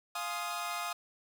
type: chord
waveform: sawtooth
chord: F minor seventh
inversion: none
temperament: equal with one note detuned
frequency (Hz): 698.5 / 841.2 / 1046.5 / 1244.5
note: F5 / Ab5 / C6 / Eb6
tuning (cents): 0 / +22 / 0 / 0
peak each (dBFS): -36 / -40 / -40 / -34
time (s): 0.15-0.93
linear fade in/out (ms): 5
effects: none